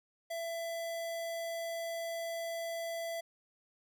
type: tone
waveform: square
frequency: 668 Hz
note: E5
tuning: 23 cents sharp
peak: -37 dBFS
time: 0.3-3.21 s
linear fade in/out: 10 ms
effects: none